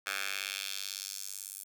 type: tone with high-pass filter sweep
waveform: 10% pulse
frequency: 98 Hz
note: G2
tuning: in tune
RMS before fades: -39 dBFS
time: 0.06-1.64 s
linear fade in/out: 10 ms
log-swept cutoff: 1600 to 10000 Hz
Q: 1.4
effects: none